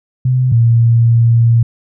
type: tone pair in turn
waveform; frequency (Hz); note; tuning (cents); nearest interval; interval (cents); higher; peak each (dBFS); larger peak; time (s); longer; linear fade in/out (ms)
sine; 127.5 / 116.41; C3 / A#2; -44 / -2; major second; 158; first; -9 / -6; second; 0.25-0.52 / 0.52-1.63; second; 5
effects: none